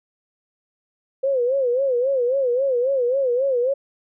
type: tone with vibrato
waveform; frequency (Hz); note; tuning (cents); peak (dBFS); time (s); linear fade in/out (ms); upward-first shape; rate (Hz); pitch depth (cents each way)
sine; 515; C5; -28; -17; 1.23-3.74; 10; sine; 3.7; 130
effects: none